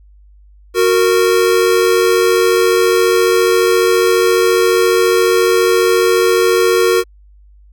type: tone pair together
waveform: square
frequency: 368.1 / 462.6 Hz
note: F#4 / A#4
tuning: -9 / -13 cents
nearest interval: major third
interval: 396 cents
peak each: -13 dBFS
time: 0.74-7.04 s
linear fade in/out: 50 ms
effects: added 50 Hz sine -41 dBFS peak until 7.72 s